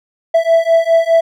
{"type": "beating tone pair", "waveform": "triangle", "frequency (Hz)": [659, 663.9], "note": ["E5", "E5"], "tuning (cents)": [-1, 12], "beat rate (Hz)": 4.9, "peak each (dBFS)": -10, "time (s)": [0.34, 1.21], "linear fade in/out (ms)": 10, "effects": []}